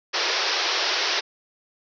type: band-pass noise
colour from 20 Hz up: white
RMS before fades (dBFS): -24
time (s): 0.13-1.21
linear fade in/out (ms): 20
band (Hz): 330 to 5700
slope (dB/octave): 96
effects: none